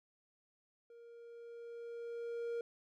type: tone with level ramp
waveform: triangle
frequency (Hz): 468.7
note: A#4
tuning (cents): +9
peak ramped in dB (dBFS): -53 to -34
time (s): 0.9-2.61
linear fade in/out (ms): 2
effects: none